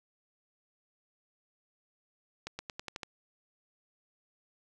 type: accelerating click train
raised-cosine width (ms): 0.2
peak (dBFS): -21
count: 7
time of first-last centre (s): 2.47-3.032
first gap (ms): 120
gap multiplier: 0.9
effects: none